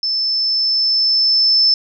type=tone with level ramp; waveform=sine; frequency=5274 Hz; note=E8; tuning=in tune; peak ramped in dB=-16 to -9 dBFS; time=0.03-1.74 s; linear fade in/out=2 ms; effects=none